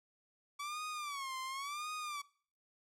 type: tone with vibrato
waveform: sawtooth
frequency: 1138 Hz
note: C#6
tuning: 45 cents sharp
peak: -36 dBFS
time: 0.59-2.22 s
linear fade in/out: 10 ms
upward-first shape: sine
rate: 0.93 Hz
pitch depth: 150 cents each way
effects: noise-tail reverb RT60 0.5 s tail -22 dB re dry + low-pass 11000 Hz 12 dB/octave